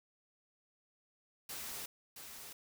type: noise with echo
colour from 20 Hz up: white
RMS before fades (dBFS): -44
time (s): 1.49-1.86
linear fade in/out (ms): 5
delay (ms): 670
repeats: 1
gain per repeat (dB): -6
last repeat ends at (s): 2.53
effects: none